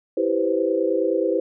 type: chord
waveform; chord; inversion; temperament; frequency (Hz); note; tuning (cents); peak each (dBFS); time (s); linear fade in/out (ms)
sine; C major seventh; first; equal; 329.6 / 392 / 493.9 / 523.3; E4 / G4 / B4 / C5; 0 / 0 / 0 / 0; -24; 0.17-1.4; 5
effects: none

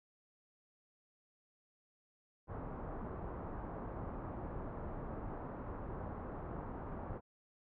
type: low-pass noise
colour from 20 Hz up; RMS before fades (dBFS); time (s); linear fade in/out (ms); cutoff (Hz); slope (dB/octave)
pink; -44; 2.47-7.21; 50; 1200; 24
effects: none

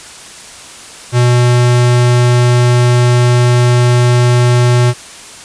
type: tone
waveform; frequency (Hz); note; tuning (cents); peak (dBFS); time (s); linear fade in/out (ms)
square; 122.3; B2; -16; -7; 1.12-4.94; 50
effects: white hiss -32 dBFS RMS until 5.44 s + resampled to 22050 Hz

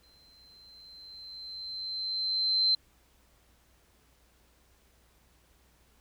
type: tone with exponential growth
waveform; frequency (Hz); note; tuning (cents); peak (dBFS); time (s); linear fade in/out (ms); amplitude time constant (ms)
sine; 4098; C8; -37; -21; 0.03-2.75; 5; 590
effects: added 60 Hz sine -66 dBFS peak until 6 s + pink hiss -66 dBFS RMS until 6 s

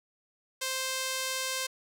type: tone with band-pass filter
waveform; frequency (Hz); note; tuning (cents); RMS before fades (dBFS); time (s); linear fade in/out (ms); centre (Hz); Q
sawtooth; 523.3; C5; 0; -33; 0.61-1.67; 10; 6800; 0.56
effects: none

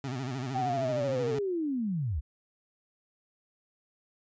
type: tone with vibrato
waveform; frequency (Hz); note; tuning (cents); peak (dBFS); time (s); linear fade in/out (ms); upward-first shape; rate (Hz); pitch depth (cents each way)
25% pulse; 130; C3; -11; -29; 0.04-1.39; 2; sine; 13; 120
type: linear sweep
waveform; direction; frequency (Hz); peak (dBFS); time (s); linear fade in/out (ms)
sine; down; 784 to 59; -28; 0.54-2.21; 20
effects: resampled to 16000 Hz

